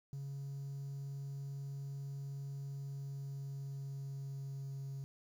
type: tone with pitch glide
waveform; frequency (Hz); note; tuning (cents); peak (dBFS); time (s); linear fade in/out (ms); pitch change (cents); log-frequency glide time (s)
triangle; 138.8 to 136.73; C#3 to C#3; +3 to -23; -38; 0.13-5.04; 0; -26; 2.69-4.91
effects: tanh soft clip ceiling -36 dBFS + 11-bit